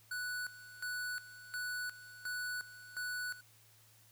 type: tone with tremolo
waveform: square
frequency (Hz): 1480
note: F#6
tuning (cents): 0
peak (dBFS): -38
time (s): 0.11-3.41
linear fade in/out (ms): 5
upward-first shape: square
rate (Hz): 1.4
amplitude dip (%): 80
effects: added 110 Hz sine -67 dBFS peak until 4.11 s + white hiss -65 dBFS RMS until 4.11 s